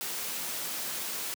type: noise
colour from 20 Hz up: white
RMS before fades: -35 dBFS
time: 0.01-1.34 s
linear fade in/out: 0 ms
effects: high-pass 150 Hz 12 dB/octave